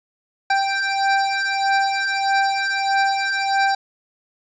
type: beating tone pair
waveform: 25% pulse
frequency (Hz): 784 / 785.6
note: G5 / G5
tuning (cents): 0 / +4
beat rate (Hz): 1.6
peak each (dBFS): -17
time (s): 0.5-3.75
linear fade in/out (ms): 5
effects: resampled to 16000 Hz + 8-bit